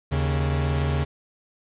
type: tone pair together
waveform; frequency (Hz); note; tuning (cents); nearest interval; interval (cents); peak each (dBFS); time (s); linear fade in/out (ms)
45% pulse; 77.78 / 138.59; D#2 / C#3; 0 / 0; minor seventh; 1000; -24; 0.11-1.05; 20
effects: resampled to 8000 Hz + 8-bit